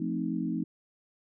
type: chord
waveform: sine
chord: F dominant seventh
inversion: none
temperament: equal with one note detuned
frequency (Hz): 173.61 / 220 / 261.6 / 311.1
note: F3 / A3 / C4 / Eb4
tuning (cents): -10 / 0 / 0 / 0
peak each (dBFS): -34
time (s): 0-0.64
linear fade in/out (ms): 5
effects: none